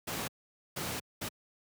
pink noise bursts at uneven times, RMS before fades -36 dBFS, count 3, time 0.07-0.28 / 0.76-1 / 1.21-1.29 s, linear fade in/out 10 ms, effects high-pass 100 Hz 12 dB/octave

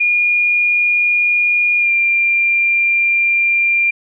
sine tone with pitch glide, 2428 to 2384 Hz, D#7 to D7, -43 to +25 cents, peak -11 dBFS, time 0-3.91 s, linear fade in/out 10 ms, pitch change -32 cents, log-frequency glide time 1.78-1.91 s, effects none

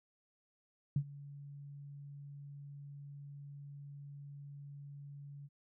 sine tone with ADSR envelope, 142.3 Hz, C#3, 46 cents sharp, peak -27 dBFS, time 0.96-5.49 s, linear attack 3 ms, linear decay 68 ms, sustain -20 dB, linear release 37 ms, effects none

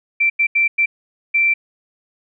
sine tone bursts at uneven times, 2346 Hz, D7, 2 cents flat, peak -12 dBFS, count 5, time 0.2-0.3 / 0.39-0.47 / 0.55-0.68 / 0.78-0.86 / 1.34-1.54 s, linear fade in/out 10 ms, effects none

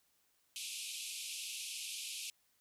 pink band-pass noise, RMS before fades -44 dBFS, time 0.56-2.3 s, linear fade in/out 0 ms, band 2400 to 12000 Hz, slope 96 dB/octave, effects white hiss -75 dBFS RMS until 2.6 s

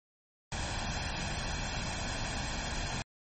pink noise with comb filter, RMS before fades -35 dBFS, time 0.52-3.02 s, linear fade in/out 0 ms, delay 1.2 ms, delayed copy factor +0.55, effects MP3 32 kbps

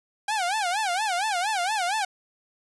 sawtooth tone with vibrato, 784 Hz, G5, in tune, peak -20 dBFS, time 0.28-2.05 s, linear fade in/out 5 ms, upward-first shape sine, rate 4.3 Hz, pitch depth 210 cents each way, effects resampled to 24000 Hz

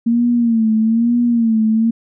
sine tone with vibrato, 229.4 Hz, A#3, 28 cents flat, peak -11 dBFS, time 0.06-1.91 s, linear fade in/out 10 ms, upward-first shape sine, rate 1.1 Hz, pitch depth 82 cents each way, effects none

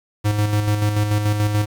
square tone with tremolo, 104.7 Hz, G#2, 15 cents sharp, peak -16 dBFS, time 0.24-1.66 s, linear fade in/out 20 ms, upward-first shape square, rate 6.9 Hz, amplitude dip 40%, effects 7-bit

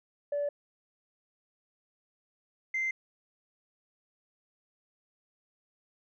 sine tone pair in turn, 578 / 2081 Hz, D5 / C7, -28 / -10 cents, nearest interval octave + minor seventh, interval 2218 cents, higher second, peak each -27 dBFS, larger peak neither, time 0.32-0.49 / 2.74-2.91 s, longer neither, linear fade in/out 5 ms, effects tanh soft clip ceiling -25 dBFS

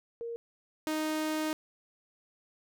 sine / sawtooth tone pair in turn, 466.2 / 310.6 Hz, A#4 / D#4, 0 / -3 cents, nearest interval perfect fifth, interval 703 cents, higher first, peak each -35 / -26 dBFS, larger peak second, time 0.21-0.36 / 0.87-1.53 s, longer second, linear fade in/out 0 ms, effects none

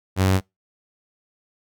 sawtooth tone, 94.6 Hz, F#2, 39 cents sharp, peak -12 dBFS, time 0.16-0.41 s, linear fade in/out 50 ms, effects noise-tail reverb RT60 0.2 s tail -26 dB re dry

